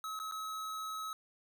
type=tone with dropouts; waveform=square; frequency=1284 Hz; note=E6; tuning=46 cents flat; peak=-39 dBFS; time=0.04-1.13 s; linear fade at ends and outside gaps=1 ms; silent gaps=0.191-0.199 / 0.313-0.321 s; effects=none